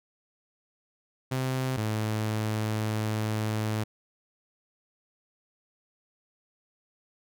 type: tone pair in turn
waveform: sawtooth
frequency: 130.2 / 108.29 Hz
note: C3 / A2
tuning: -8 / -27 cents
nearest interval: minor third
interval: 319 cents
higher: first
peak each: -23 dBFS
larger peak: neither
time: 1.31-1.77 / 1.77-3.84 s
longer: second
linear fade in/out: 10 ms
effects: none